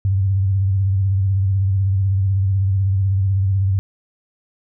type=tone with vibrato; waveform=sine; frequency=96.8 Hz; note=G2; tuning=21 cents flat; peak=-14 dBFS; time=0.05-3.79 s; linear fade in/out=0 ms; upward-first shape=triangle; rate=16 Hz; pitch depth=73 cents each way; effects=none